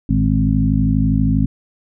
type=harmonic tone with a mistuned harmonic; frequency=52.4 Hz; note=G#1; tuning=16 cents sharp; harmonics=1 / 2 / 3 / 4 / 5; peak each=-19 / -19 / -19 / -19 / -19 dBFS; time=0.09-1.46 s; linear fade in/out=5 ms; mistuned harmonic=2; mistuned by=+74 cents; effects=none